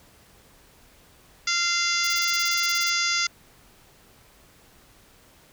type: harmonic tone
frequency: 692 Hz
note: F5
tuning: 16 cents flat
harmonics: 2 / 3 / 4 / 5 / 6 / 7 / 8 / 9 / 10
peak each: -29 / -27 / -34 / -32 / -36 / -27 / -33 / -31 / -36 dBFS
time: 1.47-3.27 s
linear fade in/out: 5 ms
type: noise bursts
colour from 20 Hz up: violet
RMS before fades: -34 dBFS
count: 15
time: 2.04-2.896 s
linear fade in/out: 2 ms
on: 30 ms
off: 29 ms
effects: pink hiss -55 dBFS RMS until 5.52 s